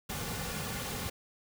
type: noise with comb filter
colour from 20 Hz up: pink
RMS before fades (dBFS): -37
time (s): 0.09-1.1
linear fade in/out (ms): 10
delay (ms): 3.1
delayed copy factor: -0.55
effects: none